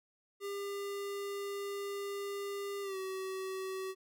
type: tone with pitch glide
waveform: square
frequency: 400.9 to 379.7 Hz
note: G4 to F#4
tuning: +39 to +45 cents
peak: -38 dBFS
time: 0.4-3.95 s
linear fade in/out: 50 ms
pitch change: -94 cents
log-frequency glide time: 2.82-2.97 s
effects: none